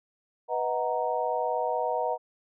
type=chord; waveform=sine; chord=B major seventh; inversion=none; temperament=equal with one note detuned; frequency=493.9 / 630.6 / 740 / 932.3 Hz; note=B4 / D#5 / F#5 / A#5; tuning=0 / +23 / 0 / 0 cents; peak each=-31 dBFS; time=0.48-2.18 s; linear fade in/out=50 ms; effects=none